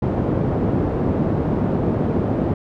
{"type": "band-pass noise", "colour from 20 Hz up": "pink", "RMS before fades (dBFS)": -20, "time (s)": [0.02, 2.54], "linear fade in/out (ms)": 5, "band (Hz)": [100, 490], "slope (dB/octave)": 12, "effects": []}